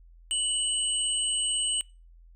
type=tone pair together; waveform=sine; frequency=2960 / 8378 Hz; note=F#7 / C9; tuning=0 / +1 cents; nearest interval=octave + tritone; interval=1801 cents; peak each=-28 dBFS; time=0.31-1.81 s; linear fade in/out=0 ms; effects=noise-tail reverb RT60 0.3 s tail -23 dB re dry + added 42 Hz sine -50 dBFS peak until 2.35 s